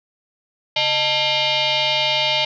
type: tone with frequency modulation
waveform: sine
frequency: 138.59 Hz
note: C#3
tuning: in tune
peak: -16 dBFS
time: 0.76-2.45 s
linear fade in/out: 5 ms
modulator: 752 Hz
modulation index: 5.3
effects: none